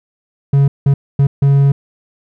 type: tone bursts at uneven times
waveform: triangle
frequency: 139.4 Hz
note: C#3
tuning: 10 cents sharp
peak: -5 dBFS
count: 4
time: 0.53-0.68 / 0.86-0.94 / 1.19-1.27 / 1.42-1.72 s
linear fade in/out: 5 ms
effects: none